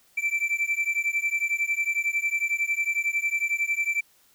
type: beating tone pair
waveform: triangle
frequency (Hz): 2330 / 2341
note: D7 / D7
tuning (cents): -14 / -6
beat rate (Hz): 11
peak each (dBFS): -25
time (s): 0.17-4.01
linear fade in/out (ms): 10
effects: white hiss -61 dBFS RMS until 4.34 s